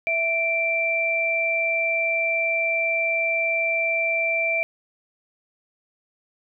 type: tone pair together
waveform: sine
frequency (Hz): 659.3 / 2349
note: E5 / D7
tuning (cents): 0 / 0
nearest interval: octave + minor seventh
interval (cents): 2200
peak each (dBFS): -26 / -21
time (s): 0.07-4.63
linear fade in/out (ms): 0
effects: none